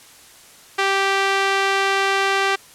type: tone with band-pass filter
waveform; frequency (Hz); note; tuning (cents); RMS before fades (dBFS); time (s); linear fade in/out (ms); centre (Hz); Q
sawtooth; 391.1; G4; -4; -19; 0.78-2.56; 10; 2000; 0.75
effects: white hiss -46 dBFS RMS until 2.74 s + low-pass 11000 Hz 12 dB/octave